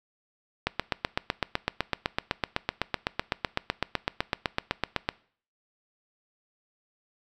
click train, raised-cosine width 0.3 ms, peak -8 dBFS, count 36, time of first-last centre 0.67-5.089 s, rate 7.92 Hz, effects noise-tail reverb RT60 0.5 s tail -22 dB re dry

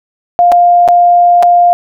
sine tone with dropouts, 702 Hz, F5, 9 cents sharp, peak -3 dBFS, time 0.39-1.73 s, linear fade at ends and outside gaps 0 ms, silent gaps 0.518-0.522 / 0.878-0.886 / 1.426-1.431 s, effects none

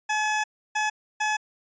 20% pulse tone bursts at uneven times, 853 Hz, G#5, 46 cents sharp, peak -18 dBFS, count 3, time 0.09-0.44 / 0.75-0.9 / 1.2-1.37 s, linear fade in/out 10 ms, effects resampled to 16000 Hz

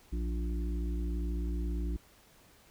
harmonic tone with a mistuned harmonic, 58.27 Hz, A#1, in tune, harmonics 1 / 3 / 5 / 6, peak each -31 / -42 / -43 / -46 dBFS, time 0.12-1.97 s, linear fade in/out 10 ms, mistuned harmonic 3, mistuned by +61 cents, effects pink hiss -61 dBFS RMS until 2.7 s

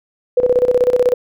sine tone with tremolo, 495.8 Hz, B4, 7 cents sharp, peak -8 dBFS, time 0.37-1.14 s, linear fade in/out 5 ms, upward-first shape square, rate 16 Hz, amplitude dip 75%, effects none

